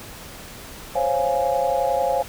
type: chord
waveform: sine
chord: Db major seventh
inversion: third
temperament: equal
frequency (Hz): 523.3 / 554.4 / 698.5 / 830.6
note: C5 / Db5 / F5 / Ab5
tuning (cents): 0 / 0 / 0 / 0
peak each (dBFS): -24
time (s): 0.95-2.23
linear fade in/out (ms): 10
effects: pink hiss -39 dBFS RMS until 2.28 s